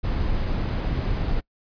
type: noise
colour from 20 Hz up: brown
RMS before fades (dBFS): -24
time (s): 0.03-1.41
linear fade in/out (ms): 20
effects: noise-tail reverb RT60 0.1 s tail -24 dB re dry + resampled to 11025 Hz